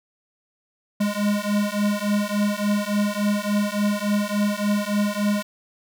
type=beating tone pair; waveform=square; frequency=204.4 / 207.9 Hz; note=G#3 / G#3; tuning=-27 / +2 cents; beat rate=3.5 Hz; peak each=-24 dBFS; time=1-5.43 s; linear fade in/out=10 ms; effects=none